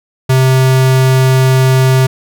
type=tone; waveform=square; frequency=130.81 Hz; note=C3; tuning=in tune; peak=-7 dBFS; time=0.29-2.07 s; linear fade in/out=10 ms; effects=none